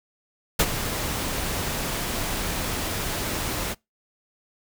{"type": "noise with ADSR envelope", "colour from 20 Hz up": "pink", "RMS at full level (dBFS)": -17, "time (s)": [0.59, 3.75], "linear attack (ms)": 9, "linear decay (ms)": 49, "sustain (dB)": -11, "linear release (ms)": 36, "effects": ["noise-tail reverb RT60 0.2 s tail -25 dB re dry"]}